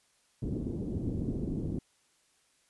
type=low-pass noise; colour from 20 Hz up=white; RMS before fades=-34 dBFS; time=0.42-1.79 s; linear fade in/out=5 ms; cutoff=310 Hz; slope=24 dB/octave; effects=white hiss -69 dBFS RMS until 2.69 s + resampled to 24000 Hz